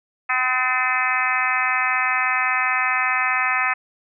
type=harmonic tone with a mistuned harmonic; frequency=254.8 Hz; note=C4; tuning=46 cents flat; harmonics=3 / 4 / 5 / 6 / 7 / 8 / 9 / 10; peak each=-28 / -28 / -24 / -30 / -24 / -25 / -30 / -26 dBFS; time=0.29-3.74 s; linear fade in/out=10 ms; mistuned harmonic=8; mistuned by=+21 cents; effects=none